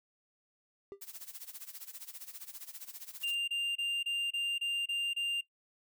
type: tone with exponential decay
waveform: triangle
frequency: 397.2 Hz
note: G4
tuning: 23 cents sharp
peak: -36 dBFS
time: 0.92-1.01 s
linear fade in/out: 0 ms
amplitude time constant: 19 ms
type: noise with tremolo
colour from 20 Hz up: blue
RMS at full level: -44 dBFS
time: 1.01-3.35 s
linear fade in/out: 10 ms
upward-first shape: sine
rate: 15 Hz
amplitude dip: 85%
type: tone bursts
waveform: triangle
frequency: 2794 Hz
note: F7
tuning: in tune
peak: -29 dBFS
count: 8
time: 3.23-5.412 s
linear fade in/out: 10 ms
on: 250 ms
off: 26 ms
effects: noise-tail reverb RT60 0.1 s tail -20 dB re dry